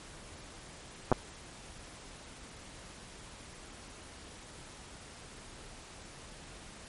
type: clicks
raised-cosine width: 1 ms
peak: -10 dBFS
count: 2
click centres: 1.117 / 1.125 s
effects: pink hiss -50 dBFS RMS until 6.88 s + MP3 48 kbps